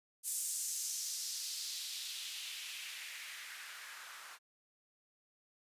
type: noise with band-pass filter sweep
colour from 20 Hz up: blue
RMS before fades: -43 dBFS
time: 0.23-4.39 s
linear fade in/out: 50 ms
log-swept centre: 8600 to 1200 Hz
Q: 2
effects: resampled to 32000 Hz